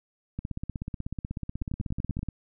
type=two click trains; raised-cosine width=5 ms; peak=-20 / -19 dBFS; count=31 / 8; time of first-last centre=0.39-2.23 / 1.62-2.287 s; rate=16.3 / 10.5 Hz; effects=none